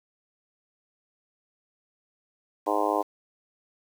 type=harmonic tone; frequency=103.83 Hz; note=G#2; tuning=in tune; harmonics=3 / 4 / 5 / 6 / 7 / 8 / 9 / 10; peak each=-31 / -31 / -31 / -31 / -31 / -31 / -31 / -31 dBFS; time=2.66-3.03 s; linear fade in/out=20 ms; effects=8-bit